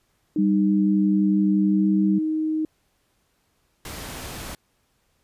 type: tone with pitch glide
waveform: sine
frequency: 307.6 to 312.8 Hz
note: D#4 to D#4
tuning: -20 to +9 cents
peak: -21 dBFS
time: 0.36-2.65 s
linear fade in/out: 2 ms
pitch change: +29 cents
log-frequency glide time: 1.68-1.82 s
type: tone with vibrato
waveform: sine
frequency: 196 Hz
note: G3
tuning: in tune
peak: -18 dBFS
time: 0.38-2.19 s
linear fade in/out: 10 ms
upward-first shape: triangle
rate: 6.2 Hz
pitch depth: 9 cents each way
type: noise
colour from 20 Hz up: pink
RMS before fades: -35 dBFS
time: 3.85-4.55 s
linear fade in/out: 2 ms
effects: pink hiss -68 dBFS RMS until 5.23 s + resampled to 32000 Hz